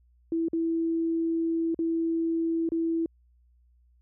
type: tone with dropouts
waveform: sine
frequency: 329.6 Hz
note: E4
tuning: in tune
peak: -24 dBFS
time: 0.32-3.06 s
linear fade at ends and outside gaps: 2 ms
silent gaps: 0.484-0.532 / 1.745-1.79 / 2.69-2.719 s
effects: added 60 Hz sine -59 dBFS peak until 4.01 s